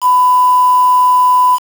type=tone with quantisation; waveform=sine; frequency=999 Hz; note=B5; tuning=20 cents sharp; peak=-6 dBFS; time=0.01-1.59 s; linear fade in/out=50 ms; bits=4; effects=none